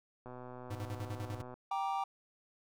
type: click train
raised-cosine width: 1 ms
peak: -34 dBFS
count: 161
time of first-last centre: 0.26-1.54 s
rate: 125 Hz
type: tone with tremolo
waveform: square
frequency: 103.83 Hz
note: G#2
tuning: in tune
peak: -38 dBFS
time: 0.7-1.42 s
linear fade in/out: 10 ms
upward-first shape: square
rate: 10 Hz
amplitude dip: 65%
type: chord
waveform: triangle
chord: G minor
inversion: none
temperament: just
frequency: 784 / 940.8 / 1176 Hz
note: G5 / Bb5 / D6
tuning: 0 / +16 / +2 cents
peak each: -33 / -37 / -38 dBFS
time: 1.71-2.04 s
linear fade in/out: 5 ms
effects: none